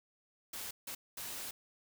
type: noise bursts at uneven times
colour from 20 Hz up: white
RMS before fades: -43 dBFS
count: 3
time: 0.53-0.71 / 0.87-0.95 / 1.17-1.51 s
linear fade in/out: 5 ms
effects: none